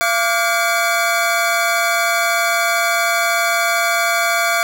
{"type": "tone cluster", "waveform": "square", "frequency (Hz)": [683, 1162, 1424, 1598, 2280], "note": ["F5", "D6", "F6", "G6", "C#7"], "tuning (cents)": [-39, -19, 33, 33, 48], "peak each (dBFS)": [-20, -23, -21, -27, -22], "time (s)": [0.01, 4.63], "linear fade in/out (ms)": 0, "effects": []}